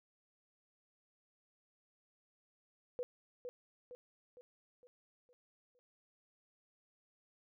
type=tone with echo; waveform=sine; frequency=493.9 Hz; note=B4; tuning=in tune; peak=-36 dBFS; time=2.99-3.03 s; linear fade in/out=0 ms; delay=460 ms; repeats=6; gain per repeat=-6 dB; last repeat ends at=5.79 s; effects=none